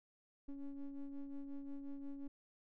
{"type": "ring-modulated tone", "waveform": "triangle", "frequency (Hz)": 140.8, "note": "C#3", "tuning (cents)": 27, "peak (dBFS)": -38, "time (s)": [0.48, 2.28], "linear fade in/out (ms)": 10, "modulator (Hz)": 138, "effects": []}